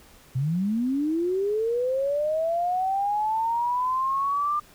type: linear sweep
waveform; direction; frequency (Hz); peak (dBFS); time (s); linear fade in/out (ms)
sine; up; 122.7 to 1200; -22; 0.35-4.6; 10
effects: pink hiss -53 dBFS RMS until 4.74 s